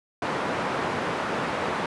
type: band-pass noise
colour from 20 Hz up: white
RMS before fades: -28 dBFS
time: 0.22-1.86 s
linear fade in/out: 2 ms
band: 140 to 1200 Hz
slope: 12 dB/octave
effects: resampled to 24000 Hz